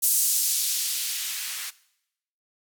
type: noise with band-pass filter sweep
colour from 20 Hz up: violet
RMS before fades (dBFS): -26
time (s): 0.02-1.71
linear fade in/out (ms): 20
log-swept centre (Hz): 8800 to 1500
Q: 0.91
effects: noise-tail reverb RT60 0.8 s tail -20 dB re dry